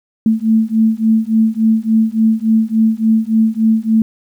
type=beating tone pair; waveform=sine; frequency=220 / 223.5 Hz; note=A3 / A3; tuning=0 / +27 cents; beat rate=3.5 Hz; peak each=-13 dBFS; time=0.26-4.02 s; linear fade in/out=2 ms; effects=8-bit